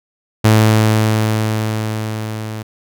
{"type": "tone with level ramp", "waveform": "sawtooth", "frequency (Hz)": 109, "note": "A2", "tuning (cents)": -16, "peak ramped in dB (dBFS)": [-3, -20], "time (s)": [0.44, 2.63], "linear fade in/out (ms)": 10, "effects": []}